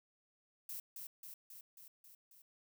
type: noise with echo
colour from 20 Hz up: violet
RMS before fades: -45 dBFS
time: 0.69-0.8 s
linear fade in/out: 2 ms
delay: 270 ms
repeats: 6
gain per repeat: -3 dB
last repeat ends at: 2.42 s
effects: none